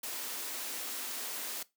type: high-pass noise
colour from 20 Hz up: white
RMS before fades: -39 dBFS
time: 0.03-1.63 s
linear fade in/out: 5 ms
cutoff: 220 Hz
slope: 96 dB/octave
effects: noise-tail reverb RT60 0.2 s tail -19 dB re dry